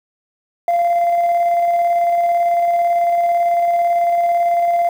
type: tone with tremolo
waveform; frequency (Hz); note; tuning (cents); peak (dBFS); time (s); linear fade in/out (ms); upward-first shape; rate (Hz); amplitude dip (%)
sine; 691; F5; -19; -9; 0.68-4.89; 2; square; 18; 30
effects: tanh soft clip ceiling -11 dBFS + 7-bit